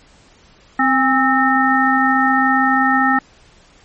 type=harmonic tone with a mistuned harmonic; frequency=261.6 Hz; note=C4; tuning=in tune; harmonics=1 / 3 / 5 / 7; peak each=-17 / -17 / -17 / -17 dBFS; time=0.79-3.19 s; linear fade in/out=5 ms; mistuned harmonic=3; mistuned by=+52 cents; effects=pink hiss -49 dBFS RMS until 3.84 s + MP3 32 kbps